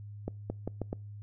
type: accelerating click train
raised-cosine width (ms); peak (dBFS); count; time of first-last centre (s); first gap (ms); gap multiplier
2; -20; 5; 0.28-0.929; 220; 0.8
effects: noise-tail reverb RT60 0.4 s tail -26 dB re dry + added 103 Hz sine -42 dBFS peak until 1.22 s